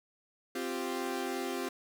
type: chord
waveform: sawtooth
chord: C suspended fourth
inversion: none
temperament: equal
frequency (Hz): 261.6 / 349.2 / 392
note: C4 / F4 / G4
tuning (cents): 0 / 0 / 0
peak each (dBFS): -34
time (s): 0.55-1.69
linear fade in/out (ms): 5
effects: none